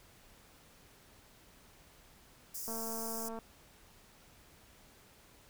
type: high-pass noise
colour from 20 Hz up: white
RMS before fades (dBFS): -42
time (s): 2.54-3.29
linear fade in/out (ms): 10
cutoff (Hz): 4900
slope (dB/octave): 96
type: click train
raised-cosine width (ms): 1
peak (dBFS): -31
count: 161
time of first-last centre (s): 2.68-3.388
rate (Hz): 226
effects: pink hiss -61 dBFS RMS until 5.49 s